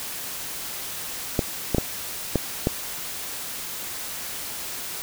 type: clicks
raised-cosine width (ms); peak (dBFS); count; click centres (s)
2; -6; 5; 1.392 / 1.747 / 1.783 / 2.357 / 2.671
effects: white hiss -33 dBFS RMS until 5.02 s